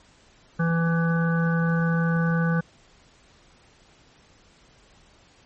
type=harmonic tone; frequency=166.6 Hz; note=E3; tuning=19 cents sharp; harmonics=1 / 3 / 5 / 7 / 9 / 10; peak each=-20 / -31 / -37 / -34 / -30 / -40 dBFS; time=0.59-2.61 s; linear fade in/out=10 ms; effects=pink hiss -56 dBFS RMS until 5.45 s + MP3 32 kbps

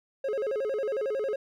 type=tone with vibrato; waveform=triangle; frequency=480 Hz; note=B4; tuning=49 cents flat; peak=-25 dBFS; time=0.24-1.36 s; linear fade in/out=5 ms; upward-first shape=square; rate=11 Hz; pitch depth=210 cents each way; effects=none

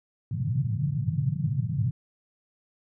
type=band-pass noise; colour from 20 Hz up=pink; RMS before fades=-27 dBFS; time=0.31-1.91 s; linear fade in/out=2 ms; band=110 to 160 Hz; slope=48 dB/octave; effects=none

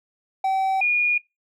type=tone pair in turn; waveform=triangle / sine; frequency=768 / 2438 Hz; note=G5 / D#7; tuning=-36 / -36 cents; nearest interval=octave + minor sixth; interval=2000 cents; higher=second; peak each=-17 / -17 dBFS; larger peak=neither; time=0.44-0.81 / 0.81-1.18 s; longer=neither; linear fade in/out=5 ms; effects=noise-tail reverb RT60 0.2 s tail -22 dB re dry

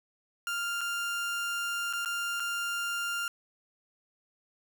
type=tone with dropouts; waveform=30% pulse; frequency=1396.9 Hz; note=F6; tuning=in tune; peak=-28 dBFS; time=0.47-3.28 s; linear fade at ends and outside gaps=1 ms; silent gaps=0.809-0.813 / 1.928-1.934 / 2.049-2.058 / 2.398-2.402 s; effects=none

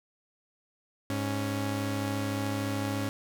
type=tone pair together; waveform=sawtooth; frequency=103.63 / 277.2 Hz; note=G#2 / C#4; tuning=-3 / 0 cents; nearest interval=octave + perfect fourth; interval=1703 cents; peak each=-28 dBFS; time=1.1-3.09 s; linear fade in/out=0 ms; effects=none

